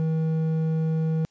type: tone with hard clipping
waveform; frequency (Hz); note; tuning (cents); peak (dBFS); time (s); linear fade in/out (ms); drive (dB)
sine; 159.9; D#3; +48; -23; 0-1.25; 0; 6
effects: white hiss -67 dBFS RMS until 1.3 s + resampled to 16000 Hz